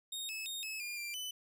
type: tone with pitch steps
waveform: sawtooth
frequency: 3714 / 2598 / 3702 / 2588 / 2410 / 2370 / 3005 Hz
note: A#7 / E7 / A#7 / E7 / D7 / D7 / F#7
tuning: -7 / -26 / -13 / -32 / +44 / +15 / +26 cents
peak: -36 dBFS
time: 0.12-1.31 s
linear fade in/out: 5 ms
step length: 170 ms
effects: none